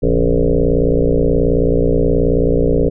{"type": "tone with frequency modulation", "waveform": "sine", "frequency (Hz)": 220, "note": "A3", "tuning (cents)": 0, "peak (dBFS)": -10, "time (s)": [0.02, 2.9], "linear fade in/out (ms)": 20, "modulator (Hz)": 58.7, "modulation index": 5.2, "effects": []}